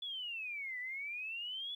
sine exponential two-way sweep, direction down then up, 3458 to 1959 to 3458 Hz, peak -39 dBFS, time 0.02-1.75 s, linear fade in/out 5 ms, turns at 0.79 s, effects 12-bit

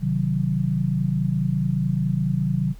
sine chord, C diminished, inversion none, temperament equal, 130.81 / 155.56 / 185 Hz, C3 / Eb3 / Gb3, 0 / 0 / 0 cents, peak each -24 dBFS, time 0-2.75 s, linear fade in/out 50 ms, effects added 41 Hz sine -39 dBFS peak until 2.79 s + pink hiss -56 dBFS RMS until 2.79 s

